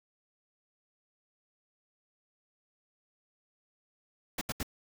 pink noise bursts, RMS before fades -34 dBFS, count 3, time 4.38-4.631 s, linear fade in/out 5 ms, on 33 ms, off 76 ms, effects none

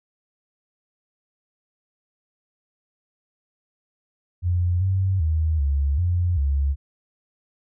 sine tone with pitch steps, 88.4 / 95.1 / 79.1 / 70.2 / 88.1 / 69.8 Hz, F2 / F#2 / D#2 / C#2 / F2 / C#2, +22 / +48 / +29 / +22 / +16 / +13 cents, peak -18 dBFS, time 4.42-6.76 s, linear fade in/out 50 ms, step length 390 ms, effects none

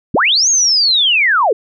sine linear two-way sweep, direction up then down, 87.8 to 6645 to 374.7 Hz, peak -9 dBFS, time 0.14-1.53 s, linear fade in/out 5 ms, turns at 0.49 s, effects none

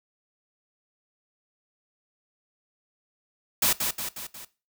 white noise with echo, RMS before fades -22 dBFS, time 3.62-3.73 s, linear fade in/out 5 ms, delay 180 ms, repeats 4, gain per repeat -5 dB, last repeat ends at 4.45 s, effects noise-tail reverb RT60 0.3 s tail -18 dB re dry

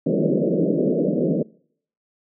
pink band-pass noise, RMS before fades -20 dBFS, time 0.06-1.43 s, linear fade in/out 10 ms, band 150 to 600 Hz, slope 96 dB/octave, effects noise-tail reverb RT60 0.6 s tail -24 dB re dry

